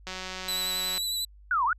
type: click train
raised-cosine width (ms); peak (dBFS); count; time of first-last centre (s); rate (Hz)
0.2; -19; 170; 0.07-0.979; 186
type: tone with vibrato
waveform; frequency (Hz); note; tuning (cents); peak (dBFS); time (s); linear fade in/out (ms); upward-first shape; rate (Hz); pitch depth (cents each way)
sawtooth; 3951; B7; 0; -25; 0.48-1.25; 5; sine; 11; 23
type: linear two-way sweep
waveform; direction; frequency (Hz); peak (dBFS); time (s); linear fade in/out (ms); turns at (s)
sine; down then up; 1523 to 902 to 1523; -22; 1.51-1.73; 2; 1.65
effects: added 50 Hz sine -49 dBFS peak until 1.78 s + resampled to 32000 Hz